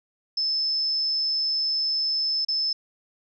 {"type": "tone with dropouts", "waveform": "sine", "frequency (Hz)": 5250, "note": "E8", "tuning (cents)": -8, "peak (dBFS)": -22, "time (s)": [0.37, 2.73], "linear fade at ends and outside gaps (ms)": 5, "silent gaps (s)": [2.449, 2.484], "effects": []}